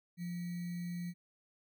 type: tone with sample-and-hold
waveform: sine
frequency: 174.61 Hz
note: F3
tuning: in tune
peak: -37 dBFS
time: 0.17-1.14 s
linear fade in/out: 50 ms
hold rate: 2100 Hz
effects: none